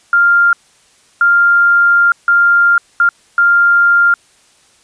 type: tone bursts at uneven times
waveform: sine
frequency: 1396.9 Hz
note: F6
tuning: in tune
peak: -6 dBFS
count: 5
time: 0.13-0.53 / 1.21-2.12 / 2.28-2.78 / 3-3.09 / 3.38-4.14 s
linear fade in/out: 2 ms
effects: white hiss -50 dBFS RMS until 4.83 s + resampled to 22050 Hz